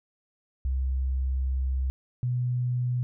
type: tone pair in turn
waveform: sine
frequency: 65.41 / 123.8 Hz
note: C2 / B2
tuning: 0 / +5 cents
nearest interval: major seventh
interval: 1105 cents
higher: second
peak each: -24 dBFS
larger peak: neither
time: 0.65-1.9 / 2.23-3.03 s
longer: first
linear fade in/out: 0 ms
effects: none